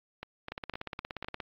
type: two click trains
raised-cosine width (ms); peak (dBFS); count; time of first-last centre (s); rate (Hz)
0.3; -22 / -20; 5 / 16; 0.23-1.245 / 0.52-1.402; 3.94 / 17
effects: low-pass 4000 Hz 12 dB/octave + AAC 48 kbps